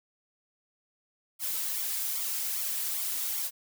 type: noise with flanger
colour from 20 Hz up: blue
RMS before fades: -32 dBFS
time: 1.39-3.51 s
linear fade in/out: 50 ms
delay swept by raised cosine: 0.88 to 3.18 ms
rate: 2.5 Hz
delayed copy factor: +0.7
effects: none